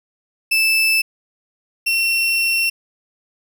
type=tone pair in turn; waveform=35% pulse; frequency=2637 / 2717 Hz; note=E7 / F7; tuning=0 / -48 cents; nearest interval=minor second; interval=52 cents; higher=second; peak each=-12 / -14 dBFS; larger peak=first; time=0.51-1.02 / 1.86-2.7 s; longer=second; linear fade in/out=10 ms; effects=none